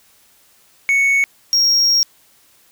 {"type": "tone pair in turn", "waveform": "triangle", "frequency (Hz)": [2217, 5586], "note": ["C#7", "F8"], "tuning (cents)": [0, -1], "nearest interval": "octave + major third", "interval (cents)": 1599, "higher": "second", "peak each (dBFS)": -10, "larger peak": "neither", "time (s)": [[0.89, 1.24], [1.53, 2.03]], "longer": "second", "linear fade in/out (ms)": 0, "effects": ["white hiss -53 dBFS RMS until 2.71 s"]}